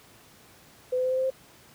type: tone with pitch steps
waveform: sine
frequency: 505 / 509.1 / 513.2 / 517.4 / 521.6 / 525.8 Hz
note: B4 / C5 / C5 / C5 / C5 / C5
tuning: +39 / -47 / -34 / -19 / -5 / +8 cents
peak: -23 dBFS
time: 0.92-1.304 s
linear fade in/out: 10 ms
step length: 64 ms
effects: pink hiss -54 dBFS RMS until 1.74 s + high-pass 80 Hz 12 dB/octave